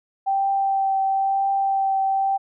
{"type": "tone with vibrato", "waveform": "sine", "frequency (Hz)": 780, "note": "G5", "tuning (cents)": -9, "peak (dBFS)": -18, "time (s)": [0.26, 2.38], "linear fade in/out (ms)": 20, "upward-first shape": "triangle", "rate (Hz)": 1, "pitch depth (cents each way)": 14, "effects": []}